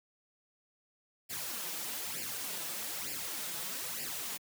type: noise with flanger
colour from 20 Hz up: white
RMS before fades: -39 dBFS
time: 1.29-4.38 s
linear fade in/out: 20 ms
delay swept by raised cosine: 0.4 to 6.1 ms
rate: 1.1 Hz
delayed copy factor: +0.75
effects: high-pass 100 Hz 12 dB/octave